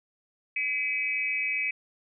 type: tone cluster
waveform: sine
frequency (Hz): 2028 / 2294 / 2552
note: B6 / D7 / D#7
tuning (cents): +45 / -41 / +43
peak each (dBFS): -34 / -29 / -30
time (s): 0.56-1.71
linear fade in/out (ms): 5
effects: none